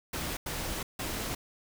pink noise bursts at uneven times, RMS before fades -35 dBFS, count 3, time 0.13-0.37 / 0.46-0.83 / 0.99-1.35 s, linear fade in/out 5 ms, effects none

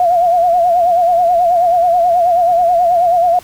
sine tone with vibrato, 698.5 Hz, F5, in tune, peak -8 dBFS, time 0-3.39 s, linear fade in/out 2 ms, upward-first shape sine, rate 9.3 Hz, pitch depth 73 cents each way, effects pink hiss -39 dBFS RMS until 3.43 s

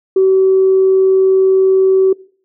sine tone, 380.7 Hz, F#4, 49 cents sharp, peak -6 dBFS, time 0.16-2.13 s, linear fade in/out 5 ms, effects noise-tail reverb RT60 0.5 s tail -23 dB re dry + tanh soft clip ceiling -2 dBFS

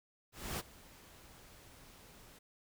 pink noise with ADSR envelope, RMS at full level -38 dBFS, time 0.32-2.39 s, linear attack 270 ms, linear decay 27 ms, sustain -20 dB, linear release 8 ms, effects none

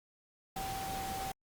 sine tone in noise, 773 Hz, G5, 24 cents flat, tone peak -38 dBFS, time 0.56-1.32 s, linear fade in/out 5 ms, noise pink, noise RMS -42 dBFS, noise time 0.56-1.32 s, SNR +1 dB, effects Opus 48 kbps

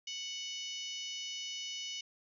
harmonic tone, 740 Hz, F#5, in tune, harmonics 3 / 4 / 5 / 6 / 7 / 8 / 9, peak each -49 / -41 / -51 / -52 / -48 / -47 / -55 dBFS, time 0.07-2.01 s, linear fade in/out 5 ms, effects none

